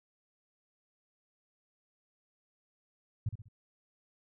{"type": "tone with echo", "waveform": "sine", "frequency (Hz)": 107.6, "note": "A2", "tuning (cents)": -38, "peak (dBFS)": -28, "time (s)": [3.26, 3.29], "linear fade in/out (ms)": 5, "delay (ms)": 65, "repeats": 3, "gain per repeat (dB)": -8, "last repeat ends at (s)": 3.485, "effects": []}